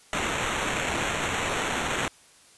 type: noise with sample-and-hold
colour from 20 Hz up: white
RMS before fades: -28 dBFS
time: 0.13-2.08 s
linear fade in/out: 2 ms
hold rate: 4900 Hz
effects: white hiss -55 dBFS RMS until 2.57 s + resampled to 24000 Hz